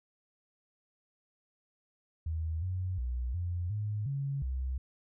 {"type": "tone with pitch steps", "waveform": "sine", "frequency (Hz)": [80.3, 92, 61.5, 87.9, 105.1, 138.8, 64.9], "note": ["E2", "F#2", "B1", "F2", "G#2", "C#3", "C2"], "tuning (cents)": [-45, -9, -7, 12, 21, 3, -13], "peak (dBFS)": -31, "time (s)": [2.26, 4.78], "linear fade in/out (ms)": 5, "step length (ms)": 360, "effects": []}